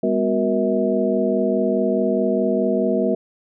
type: tone cluster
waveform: sine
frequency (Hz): 203.2 / 248 / 367.6 / 472.3 / 644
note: G#3 / B3 / F#4 / A#4 / E5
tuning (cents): -38 / +7 / -11 / +23 / -41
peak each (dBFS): -23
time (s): 0.03-3.15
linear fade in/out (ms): 5
effects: none